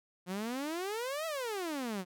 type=exponential two-way sweep; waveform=sawtooth; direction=up then down; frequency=174.61 to 664 to 174.61 Hz; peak=-31 dBFS; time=0.26-2.05 s; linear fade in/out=50 ms; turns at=1.26 s; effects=none